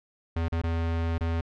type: tone with dropouts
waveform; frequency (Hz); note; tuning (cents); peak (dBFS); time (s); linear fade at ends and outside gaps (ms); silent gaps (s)
square; 83; E2; +12; -26; 0.36-1.41; 5; 0.484-0.522 / 0.617-0.636 / 1.181-1.208
effects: low-pass 3000 Hz 12 dB/octave